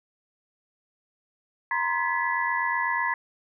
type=tone cluster; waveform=sine; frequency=946 / 1034 / 1706 / 1973 Hz; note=A#5 / C6 / G#6 / B6; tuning=+25 / -21 / +46 / -2 cents; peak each=-29 dBFS; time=1.71-3.14 s; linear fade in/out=2 ms; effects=none